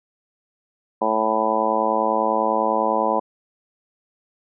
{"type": "harmonic tone", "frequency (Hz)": 110, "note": "A2", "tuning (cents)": 0, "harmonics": [2, 3, 4, 5, 6, 7, 8, 9], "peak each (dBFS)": [-29, -29, -28, -24, -27, -25, -26, -23], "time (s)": [1.01, 3.2], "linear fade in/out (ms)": 10, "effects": []}